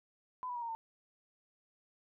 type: tone with pitch steps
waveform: sine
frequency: 1007 / 980 / 953.8 / 928.2 / 903.4 Hz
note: B5 / B5 / A#5 / A#5 / A5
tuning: +33 / -14 / +39 / -8 / +45 cents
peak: -37 dBFS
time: 0.43-0.75 s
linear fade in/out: 0 ms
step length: 64 ms
effects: none